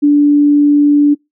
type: tone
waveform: sine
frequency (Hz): 291.1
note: D4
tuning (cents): -15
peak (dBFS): -5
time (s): 0.02-1.15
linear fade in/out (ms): 20
effects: noise-tail reverb RT60 0.2 s tail -26 dB re dry

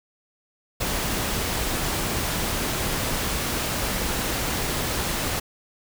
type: noise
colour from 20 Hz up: pink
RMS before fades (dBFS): -26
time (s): 0.8-5.4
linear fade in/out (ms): 10
effects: none

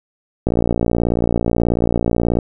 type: click train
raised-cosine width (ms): 2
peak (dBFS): -3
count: 113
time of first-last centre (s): 0.47-2.388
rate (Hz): 58.4
effects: none

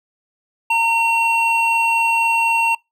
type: tone pair together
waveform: triangle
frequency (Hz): 918 / 2730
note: A#5 / F7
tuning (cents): -27 / -40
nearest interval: octave + perfect fifth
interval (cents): 1887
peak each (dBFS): -15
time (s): 0.7-2.75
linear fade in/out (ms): 5
effects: noise-tail reverb RT60 0.2 s tail -24 dB re dry

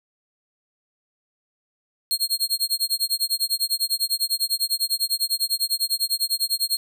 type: tone with tremolo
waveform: sawtooth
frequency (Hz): 4246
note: C8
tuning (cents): +25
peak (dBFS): -15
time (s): 2.11-6.77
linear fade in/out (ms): 0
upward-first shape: sine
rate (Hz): 10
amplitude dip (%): 100
effects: none

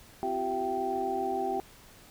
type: tone cluster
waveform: sine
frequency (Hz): 259.3 / 344.5 / 385.4 / 672 / 779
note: C4 / F4 / G4 / E5 / G5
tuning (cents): -15 / -24 / -29 / +33 / -11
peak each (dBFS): -39 / -39 / -33 / -38 / -31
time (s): 0.23-1.6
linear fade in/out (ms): 0
effects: pink hiss -54 dBFS RMS until 2.1 s

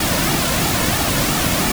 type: noise with flanger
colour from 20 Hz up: pink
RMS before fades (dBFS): -18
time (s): 0-1.72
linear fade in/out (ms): 5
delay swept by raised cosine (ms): 1.9 to 2.54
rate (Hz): 3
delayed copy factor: -0.55
effects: none

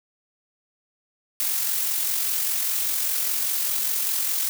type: noise with amplitude modulation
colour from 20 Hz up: blue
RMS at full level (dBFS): -23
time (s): 1.4-4.49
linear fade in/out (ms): 0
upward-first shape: sine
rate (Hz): 45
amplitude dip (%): 35
effects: none

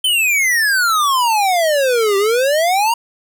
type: exponential two-way sweep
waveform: square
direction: down then up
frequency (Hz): 3114 to 387.9 to 954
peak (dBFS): -13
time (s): 0.04-2.94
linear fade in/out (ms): 5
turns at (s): 2.17
effects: none

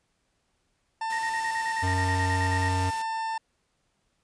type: harmonic tone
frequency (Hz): 894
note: A5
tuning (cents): +27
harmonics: 1 / 2 / 3 / 4 / 5 / 6 / 8 / 9 / 10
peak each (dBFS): -28 / -38 / -46 / -51 / -51 / -46 / -57 / -57 / -58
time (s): 1.01-3.38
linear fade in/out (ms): 5
type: noise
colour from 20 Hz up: white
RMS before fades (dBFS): -41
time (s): 1.1-3.02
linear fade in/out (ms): 2
type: tone bursts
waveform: sine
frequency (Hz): 1864.7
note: A#6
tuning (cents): 0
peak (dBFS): -29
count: 15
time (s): 1.12-2.687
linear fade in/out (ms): 5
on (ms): 69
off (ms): 38
type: tone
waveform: square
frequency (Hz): 92.5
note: F#2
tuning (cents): 0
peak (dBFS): -26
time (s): 1.82-2.91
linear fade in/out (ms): 20
effects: pink hiss -73 dBFS RMS until 4.23 s + resampled to 22050 Hz

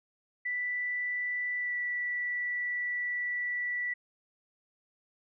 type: tone with pitch glide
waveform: sine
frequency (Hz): 1975.5 to 1959.6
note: B6 to B6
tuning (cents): 0 to -14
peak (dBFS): -30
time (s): 0.45-3.94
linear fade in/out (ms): 10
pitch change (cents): -14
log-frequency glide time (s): 1.58-1.74
effects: none

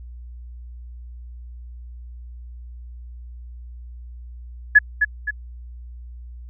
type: tone with echo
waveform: sine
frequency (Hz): 1699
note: G#6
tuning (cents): +39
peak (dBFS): -6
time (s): 4.75-4.79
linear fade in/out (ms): 10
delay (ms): 260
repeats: 2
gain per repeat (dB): -7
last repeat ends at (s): 5.31
effects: added 60 Hz sine -35 dBFS peak until 6.49 s

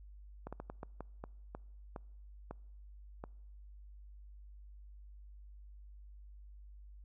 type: slowing click train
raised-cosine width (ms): 1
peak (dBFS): -29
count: 11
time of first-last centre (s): 0.47-3.239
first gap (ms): 56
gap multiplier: 1.33
effects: noise-tail reverb RT60 1.0 s tail -26 dB re dry + added 50 Hz sine -51 dBFS peak until 7.04 s

